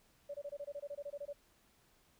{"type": "tone bursts", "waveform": "sine", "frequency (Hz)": 574, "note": "D5", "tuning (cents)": -40, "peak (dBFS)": -40, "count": 14, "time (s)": [0.29, 1.331], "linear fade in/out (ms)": 10, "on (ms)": 53, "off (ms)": 23, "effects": ["pink hiss -70 dBFS RMS until 2.19 s"]}